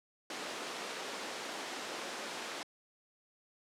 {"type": "band-pass noise", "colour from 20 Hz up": "pink", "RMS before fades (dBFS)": -42, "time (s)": [0.3, 2.63], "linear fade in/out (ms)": 2, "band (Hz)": [310, 6500], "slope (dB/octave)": 12, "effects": ["high-pass 200 Hz 12 dB/octave", "low-pass 12000 Hz 12 dB/octave"]}